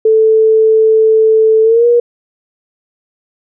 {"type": "tone with pitch glide", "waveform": "sine", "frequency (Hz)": [440, 477.1], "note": ["A4", "A#4"], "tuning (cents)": [0, 40], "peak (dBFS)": -5, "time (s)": [0.05, 2], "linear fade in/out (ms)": 5, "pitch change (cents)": 140, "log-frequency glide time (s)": [1.63, 1.86], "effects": []}